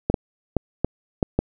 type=clicks; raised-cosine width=2 ms; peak=-5 dBFS; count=6; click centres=0.1 / 0.142 / 0.567 / 0.846 / 1.228 / 1.39 s; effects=none